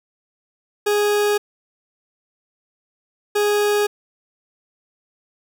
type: tone pair in turn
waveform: 40% pulse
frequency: 414.3 / 414.3 Hz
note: G#4 / G#4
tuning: -4 / -4 cents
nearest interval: unison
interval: 0 cents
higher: neither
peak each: -15 dBFS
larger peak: neither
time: 0.86-1.38 / 3.35-3.87 s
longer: neither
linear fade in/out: 10 ms
effects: none